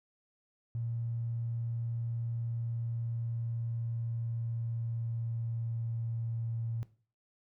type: tone with pitch glide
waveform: triangle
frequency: 116.54 to 114.87 Hz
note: A#2 to A#2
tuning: 0 to -25 cents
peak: -29 dBFS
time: 0.75-6.83 s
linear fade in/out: 0 ms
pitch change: -25 cents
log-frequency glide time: 2.36-6.64 s
effects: noise-tail reverb RT60 0.4 s tail -19 dB re dry + tanh soft clip ceiling -30 dBFS